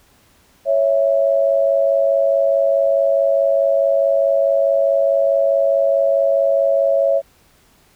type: tone pair together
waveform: sine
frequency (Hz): 554.6 / 659.3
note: C#5 / E5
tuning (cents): +1 / 0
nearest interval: minor third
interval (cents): 299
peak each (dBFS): -14 / -17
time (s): 0.65-7.22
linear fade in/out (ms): 50
effects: pink hiss -54 dBFS RMS until 7.95 s